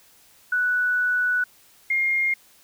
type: tone pair in turn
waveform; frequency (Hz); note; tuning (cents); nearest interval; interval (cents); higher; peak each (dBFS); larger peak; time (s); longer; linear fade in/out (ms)
sine; 1480 / 2128; F#6 / C7; 0 / +29; tritone; 629; second; -19; neither; 0.52-1.44 / 1.9-2.34; first; 5
effects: white hiss -55 dBFS RMS until 2.63 s

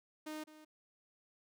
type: tone with echo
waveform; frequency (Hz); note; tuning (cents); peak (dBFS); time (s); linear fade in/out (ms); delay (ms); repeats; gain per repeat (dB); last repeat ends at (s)
sawtooth; 308.1; D#4; -17; -38; 0.26-0.44; 10; 210; 1; -14; 0.65
effects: none

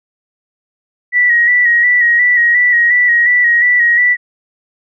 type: tone with vibrato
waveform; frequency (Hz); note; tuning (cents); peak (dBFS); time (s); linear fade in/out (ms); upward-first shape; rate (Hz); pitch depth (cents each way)
sine; 1927; B6; -43; -7; 1.12-4.17; 50; square; 2.8; 34
effects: none

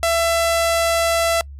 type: tone with low-pass filter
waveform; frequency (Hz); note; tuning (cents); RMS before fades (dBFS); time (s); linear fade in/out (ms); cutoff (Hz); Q
sawtooth; 669; E5; +25; -18; 0.03-1.41; 0; 11000; 1.2
effects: noise-tail reverb RT60 0.1 s tail -26 dB re dry + added 70 Hz sine -33 dBFS peak until 1.59 s

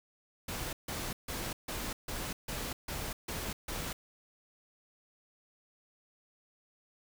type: noise bursts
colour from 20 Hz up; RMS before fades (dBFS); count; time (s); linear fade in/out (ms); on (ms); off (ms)
pink; -38; 9; 0.48-3.93; 5; 250; 150
effects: none

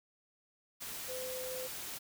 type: tone in noise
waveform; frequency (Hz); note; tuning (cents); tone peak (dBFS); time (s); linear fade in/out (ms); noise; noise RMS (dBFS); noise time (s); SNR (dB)
sine; 511; C5; -41; -40; 1.08-1.68; 20; white; -43; 0.8-1.99; 0
effects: none

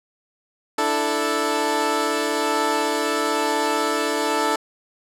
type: chord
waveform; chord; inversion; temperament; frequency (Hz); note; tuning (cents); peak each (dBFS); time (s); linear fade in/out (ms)
15% pulse; D suspended second; none; equal; 293.7 / 329.6 / 440; D4 / E4 / A4; 0 / 0 / 0; -19 / -20 / -16; 0.78-4.56; 5
effects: low-pass 12000 Hz 12 dB/octave

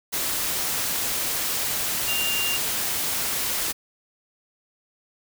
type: tone in noise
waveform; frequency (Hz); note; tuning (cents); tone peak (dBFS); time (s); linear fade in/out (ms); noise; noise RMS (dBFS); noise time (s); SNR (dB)
sine; 2794; F7; 0; -25; 2.07-2.58; 20; white; -26; 0.12-3.73; -2
effects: none

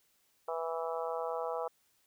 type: harmonic tone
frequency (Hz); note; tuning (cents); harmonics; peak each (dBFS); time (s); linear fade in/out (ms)
164.4; E3; -4; 3 / 4 / 5 / 6 / 7 / 8; -37 / -39 / -41 / -43 / -44 / -45; 0.48-1.68; 5
effects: white hiss -72 dBFS RMS until 2.06 s

